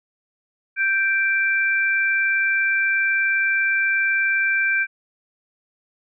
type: tone pair together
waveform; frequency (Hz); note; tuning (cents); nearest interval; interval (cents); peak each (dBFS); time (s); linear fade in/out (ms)
sine; 1568 / 2349; G6 / D7; 0 / 0; perfect fifth; 700; -19 / -21; 0.76-4.87; 50
effects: none